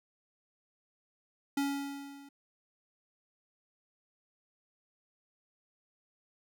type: tone with level ramp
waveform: square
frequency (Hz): 280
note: C#4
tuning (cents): +18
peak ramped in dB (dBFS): -28 to -52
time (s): 1.57-2.29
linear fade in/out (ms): 5
effects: none